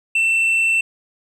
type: tone with tanh clipping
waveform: triangle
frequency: 2682 Hz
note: E7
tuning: 29 cents sharp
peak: -15 dBFS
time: 0.15-0.81 s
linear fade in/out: 5 ms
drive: 8 dB
effects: none